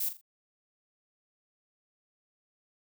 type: noise with echo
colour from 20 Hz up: violet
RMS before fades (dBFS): -31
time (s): 0-0.09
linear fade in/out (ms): 5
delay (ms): 41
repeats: 3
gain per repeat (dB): -10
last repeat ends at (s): 0.213
effects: none